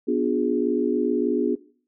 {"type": "chord", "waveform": "sine", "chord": "B diminished seventh", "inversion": "none", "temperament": "equal with one note detuned", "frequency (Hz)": [246.9, 293.7, 357, 415.3], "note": ["B3", "D4", "F4", "Ab4"], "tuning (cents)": [0, 0, 38, 0], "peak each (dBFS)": -25, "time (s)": [0.07, 1.56], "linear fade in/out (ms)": 20, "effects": ["noise-tail reverb RT60 0.5 s tail -20 dB re dry"]}